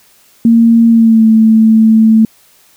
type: tone with pitch glide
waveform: sine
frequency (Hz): 230.3 to 221.3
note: A#3 to A3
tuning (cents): -21 to +10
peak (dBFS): -3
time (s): 0.45-2.25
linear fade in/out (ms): 2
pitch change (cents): -69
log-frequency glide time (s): 0.89-1.26
effects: white hiss -47 dBFS RMS until 2.76 s